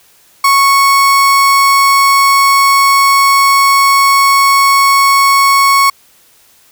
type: tone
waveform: 35% pulse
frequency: 1105 Hz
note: C#6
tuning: 6 cents flat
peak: -4 dBFS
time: 0.44-5.9 s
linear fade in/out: 5 ms
effects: white hiss -47 dBFS RMS until 6.71 s